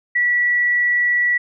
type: tone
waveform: sine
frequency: 1946 Hz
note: B6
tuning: 26 cents flat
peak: -14 dBFS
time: 0.15-1.38 s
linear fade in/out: 10 ms
effects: none